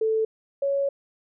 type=tone pair in turn; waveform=sine; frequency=440.9 / 556.8 Hz; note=A4 / C#5; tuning=+4 / +8 cents; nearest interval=major third; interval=404 cents; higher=second; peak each=-20 / -21 dBFS; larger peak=first; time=0.01-0.25 / 0.62-0.89 s; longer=second; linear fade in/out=5 ms; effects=none